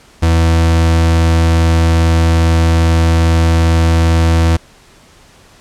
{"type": "tone", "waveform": "40% pulse", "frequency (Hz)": 82.41, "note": "E2", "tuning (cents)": 0, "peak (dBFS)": -7, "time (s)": [0.22, 4.57], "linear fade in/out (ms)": 10, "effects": ["pink hiss -44 dBFS RMS until 5.6 s", "low-pass 9000 Hz 12 dB/octave"]}